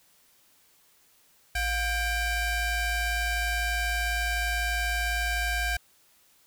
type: ring-modulated tone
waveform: 30% pulse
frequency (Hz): 769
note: G5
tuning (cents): -33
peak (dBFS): -20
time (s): 1.55-5.77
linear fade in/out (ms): 5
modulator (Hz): 825
effects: white hiss -62 dBFS RMS until 6.46 s